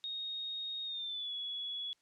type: tone with pitch glide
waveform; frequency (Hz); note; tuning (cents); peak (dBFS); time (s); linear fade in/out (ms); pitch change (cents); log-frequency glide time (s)
sine; 3729 to 3380; A#7 to G#7; 0 to +30; -37; 0.04-1.93; 0; -170; 0.85-1.33
effects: white hiss -75 dBFS RMS until 2.01 s + low-pass 7000 Hz 12 dB/octave